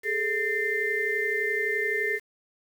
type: tone cluster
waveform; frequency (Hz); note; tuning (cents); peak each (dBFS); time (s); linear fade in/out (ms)
sine; 407.3 / 439 / 1800 / 2079; G#4 / A4 / A6 / C7; -34 / -4 / +39 / -12; -32 / -32 / -28 / -29; 0.03-2.2; 50
effects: 8-bit